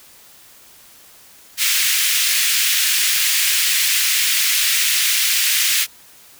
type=high-pass noise; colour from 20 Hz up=pink; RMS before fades=-17 dBFS; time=1.57-5.87 s; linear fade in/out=50 ms; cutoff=2000 Hz; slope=24 dB/octave; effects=white hiss -46 dBFS RMS until 6.39 s